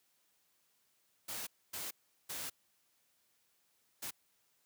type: noise bursts at uneven times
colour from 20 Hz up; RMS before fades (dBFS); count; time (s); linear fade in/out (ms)
white; -42; 4; 1.28-1.47 / 1.73-1.91 / 2.29-2.5 / 4.02-4.11; 10
effects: white hiss -75 dBFS RMS until 4.65 s + high-pass 80 Hz 12 dB/octave